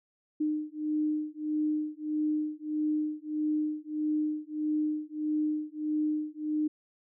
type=beating tone pair; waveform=sine; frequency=303.9 / 305.5 Hz; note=D#4 / D#4; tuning=-41 / -32 cents; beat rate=1.6 Hz; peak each=-31 dBFS; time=0.4-6.68 s; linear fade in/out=10 ms; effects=none